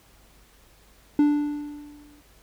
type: tone with exponential decay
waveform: triangle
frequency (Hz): 293.7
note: D4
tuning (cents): 0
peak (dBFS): -12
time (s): 1.19-2.21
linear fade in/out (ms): 2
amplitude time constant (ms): 220
effects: added 50 Hz sine -57 dBFS peak until 2.42 s + pink hiss -57 dBFS RMS until 2.42 s